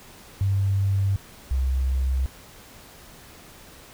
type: tone pair in turn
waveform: sine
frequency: 98 / 65.41 Hz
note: G2 / C2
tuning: 0 / 0 cents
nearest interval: perfect fifth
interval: 700 cents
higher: first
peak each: -19 / -20 dBFS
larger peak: first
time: 0.41-1.16 / 1.51-2.26 s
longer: neither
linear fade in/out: 0 ms
effects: pink hiss -47 dBFS RMS until 3.93 s